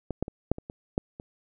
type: clicks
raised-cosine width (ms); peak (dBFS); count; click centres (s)
2; -17 / -13 / -23 / -9 / -24 / -24 / -11 / -26; 8; 0.107 / 0.226 / 0.281 / 0.516 / 0.584 / 0.699 / 0.979 / 1.199
effects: none